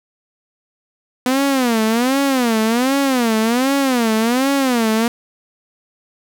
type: tone with vibrato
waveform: sawtooth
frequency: 246.9 Hz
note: B3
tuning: in tune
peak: -10 dBFS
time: 1.26-5.08 s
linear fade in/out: 2 ms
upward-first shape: sine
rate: 1.3 Hz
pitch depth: 210 cents each way
effects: none